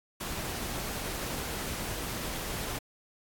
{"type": "noise", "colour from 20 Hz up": "pink", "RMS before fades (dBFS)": -36, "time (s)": [0.2, 2.79], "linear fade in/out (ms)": 10, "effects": ["AAC 64 kbps"]}